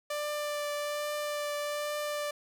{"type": "tone with vibrato", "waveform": "sawtooth", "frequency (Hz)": 590, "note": "D5", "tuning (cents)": 8, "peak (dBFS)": -28, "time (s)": [0.1, 2.31], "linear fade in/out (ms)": 5, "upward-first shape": "triangle", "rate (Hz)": 1.2, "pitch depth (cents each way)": 13, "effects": []}